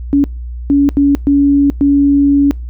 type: tone bursts at uneven times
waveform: sine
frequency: 282.4 Hz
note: C#4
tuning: 32 cents sharp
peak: -6 dBFS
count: 5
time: 0.13-0.24 / 0.7-0.89 / 0.97-1.15 / 1.27-1.7 / 1.81-2.51 s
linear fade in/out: 0 ms
effects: noise-tail reverb RT60 0.3 s tail -25 dB re dry + added 60 Hz sine -21 dBFS peak until 2.69 s